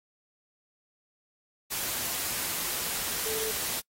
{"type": "tone in noise", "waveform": "sine", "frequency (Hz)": 440, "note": "A4", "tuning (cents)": 0, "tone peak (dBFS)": -34, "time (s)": [3.25, 3.52], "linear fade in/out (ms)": 20, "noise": "white", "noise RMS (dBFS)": -32, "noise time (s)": [1.7, 3.81], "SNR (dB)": -5, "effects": ["noise-tail reverb RT60 0.1 s tail -24 dB re dry", "AAC 48 kbps"]}